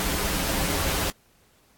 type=noise with comb filter; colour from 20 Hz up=pink; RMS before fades=-26 dBFS; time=0-1.1 s; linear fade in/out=0 ms; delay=8.4 ms; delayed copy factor=-0.6; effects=pink hiss -61 dBFS RMS until 1.77 s + AAC 64 kbps